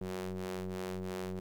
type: ring-modulated tone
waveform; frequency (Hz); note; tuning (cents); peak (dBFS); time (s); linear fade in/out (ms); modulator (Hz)
sawtooth; 92.5; F#2; 0; -30; 0.01-1.4; 5; 279
effects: 12-bit